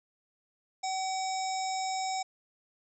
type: harmonic tone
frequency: 760 Hz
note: F#5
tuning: 46 cents sharp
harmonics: 1 / 3 / 5 / 7 / 9 / 10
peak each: -31 / -42 / -45 / -41 / -45 / -44 dBFS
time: 0.83-2.23 s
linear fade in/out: 10 ms
effects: none